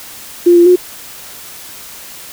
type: tone with pitch steps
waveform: sine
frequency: 348.8 / 345.4 / 360 Hz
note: F4 / F4 / F#4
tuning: -2 / -19 / -47 cents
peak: -3 dBFS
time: 0.46-0.76 s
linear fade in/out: 10 ms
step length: 100 ms
effects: white hiss -32 dBFS RMS until 2.32 s